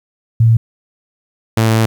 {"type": "tone pair in turn", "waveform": ["sine", "sawtooth"], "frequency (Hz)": [113.9, 111.68], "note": ["A#2", "A2"], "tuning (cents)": [-40, 26], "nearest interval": "unison", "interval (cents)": 34, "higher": "first", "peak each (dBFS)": -6, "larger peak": "neither", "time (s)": [[0.4, 0.57], [1.57, 1.86]], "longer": "second", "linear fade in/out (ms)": 5, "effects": ["8-bit"]}